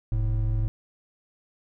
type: tone pair together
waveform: triangle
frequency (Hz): 43.07 / 109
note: F1 / A2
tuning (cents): -23 / -16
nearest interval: octave + major third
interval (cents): 1607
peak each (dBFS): -23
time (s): 0.12-0.68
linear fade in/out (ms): 0
effects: none